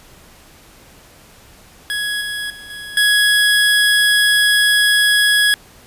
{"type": "tone with level steps", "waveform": "25% pulse", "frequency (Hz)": 1671, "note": "G#6", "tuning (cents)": 10, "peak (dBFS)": [-15, -18, -30, -25, -7], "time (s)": [1.9, 5.54], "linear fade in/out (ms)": 0, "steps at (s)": [2.21, 2.5, 2.7, 2.97], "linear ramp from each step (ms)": 2, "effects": ["pink hiss -45 dBFS RMS until 5.86 s", "resampled to 32000 Hz"]}